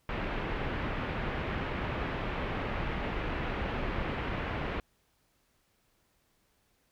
pink low-pass noise, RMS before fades -34 dBFS, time 0.09-4.8 s, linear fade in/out 2 ms, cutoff 2700 Hz, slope 24 dB/octave, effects pink hiss -72 dBFS RMS until 6.91 s

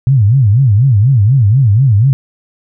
sine tone with vibrato, 117.4 Hz, A#2, 13 cents sharp, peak -5 dBFS, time 0.07-2.13 s, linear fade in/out 0 ms, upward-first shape sine, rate 4.1 Hz, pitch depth 300 cents each way, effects none

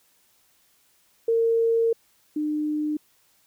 sine tone pair in turn, 457.8 / 302 Hz, A#4 / D4, -31 / +48 cents, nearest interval perfect fifth, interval 721 cents, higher first, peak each -18 / -23 dBFS, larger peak first, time 1.28-1.93 / 2.36-2.97 s, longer first, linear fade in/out 5 ms, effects white hiss -63 dBFS RMS until 3.46 s

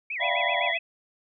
sine tone with vibrato, 2199 Hz, C#7, 14 cents flat, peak -29 dBFS, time 0.1-0.79 s, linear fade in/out 5 ms, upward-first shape sine, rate 7.8 Hz, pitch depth 290 cents each way
sine chord, G dominant seventh, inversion second, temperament just, 588 / 705.6 / 784 / 980 Hz, D5 / F5 / G5 / B5, +2 / +18 / 0 / -14 cents, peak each -32 / -29 / -35 / -32 dBFS, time 0.19-0.73 s, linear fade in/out 50 ms
harmonic tone, 672 Hz, E5, 33 cents sharp, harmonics 1 / 3 / 5, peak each -32 / -29 / -32 dBFS, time 0.2-0.78 s, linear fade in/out 10 ms
effects none

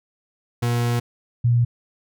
40% pulse / sine tone pair in turn, 119.6 / 119.6 Hz, A#2 / A#2, +45 / +45 cents, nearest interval unison, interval 0 cents, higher neither, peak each -18 / -14 dBFS, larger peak second, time 0.62-1 / 1.44-1.65 s, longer first, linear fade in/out 10 ms, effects none

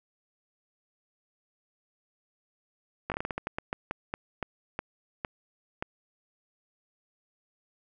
slowing click train, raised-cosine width 0.5 ms, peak -16 dBFS, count 17, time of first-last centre 3.1-5.825 s, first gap 18 ms, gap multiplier 1.26, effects none

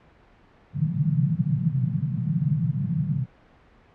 pink band-pass noise, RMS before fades -24 dBFS, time 0.73-3.26 s, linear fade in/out 50 ms, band 130 to 170 Hz, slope 48 dB/octave, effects pink hiss -55 dBFS RMS until 3.94 s + low-pass 2000 Hz 12 dB/octave

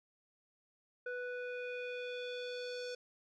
square tone with low-pass filter sweep, 493.9 Hz, B4, in tune, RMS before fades -42 dBFS, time 1.06-2.95 s, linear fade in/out 5 ms, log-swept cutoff 1600 to 5300 Hz, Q 2.8, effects none

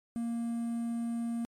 triangle tone with quantisation, 233.1 Hz, A#3, in tune, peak -29 dBFS, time 0.16-1.45 s, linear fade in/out 0 ms, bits 9, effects MP3 64 kbps

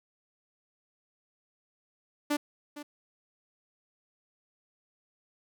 sawtooth tone with echo, 293.7 Hz, D4, in tune, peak -22 dBFS, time 2.3-2.37 s, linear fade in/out 10 ms, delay 460 ms, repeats 1, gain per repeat -14 dB, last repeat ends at 2.83 s, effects none

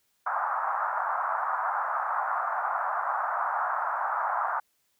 white band-pass noise, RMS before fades -29 dBFS, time 0.26-4.6 s, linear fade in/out 5 ms, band 700 to 1400 Hz, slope 48 dB/octave, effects white hiss -72 dBFS RMS until 4.99 s

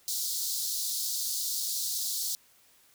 pink high-pass noise, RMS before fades -32 dBFS, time 0.08-2.35 s, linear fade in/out 0 ms, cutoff 4000 Hz, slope 48 dB/octave, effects white hiss -62 dBFS RMS until 2.94 s

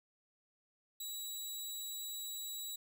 15% pulse tone, 3897 Hz, B7, 24 cents flat, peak -34 dBFS, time 1-2.76 s, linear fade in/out 5 ms, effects none

